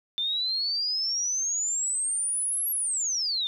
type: exponential two-way sweep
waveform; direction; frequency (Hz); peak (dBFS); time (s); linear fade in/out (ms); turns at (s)
sine; up then down; 3552 to 11530 to 3552; -25; 0.18-3.47; 0; 2.71
effects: 10-bit